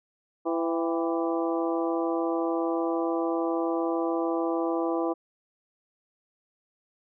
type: harmonic tone with a mistuned harmonic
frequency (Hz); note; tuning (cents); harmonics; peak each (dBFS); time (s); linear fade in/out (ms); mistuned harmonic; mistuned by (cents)
166.8; E3; +21; 2 / 3 / 4 / 5 / 6 / 7; -27 / -31 / -33 / -35 / -37 / -38; 0.45-5.14; 20; 5; -76
effects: none